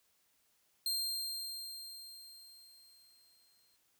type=tone with exponential decay; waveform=sawtooth; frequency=4186 Hz; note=C8; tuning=in tune; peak=-29 dBFS; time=0.86-3.76 s; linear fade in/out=2 ms; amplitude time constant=630 ms; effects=white hiss -74 dBFS RMS until 3.99 s